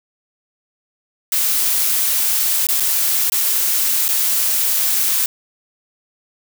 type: noise with dropouts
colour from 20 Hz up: blue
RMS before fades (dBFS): -17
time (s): 1.32-5.26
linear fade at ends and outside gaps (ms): 2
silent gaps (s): 2.669-2.687 / 2.8-2.804 / 3.299-3.32 / 4.082-4.088
effects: none